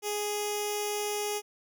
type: tone with notch filter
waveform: 10% pulse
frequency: 415.3 Hz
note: G#4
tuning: in tune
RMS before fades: -32 dBFS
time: 0.02-1.42 s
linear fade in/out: 50 ms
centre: 1500 Hz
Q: 0.5
effects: none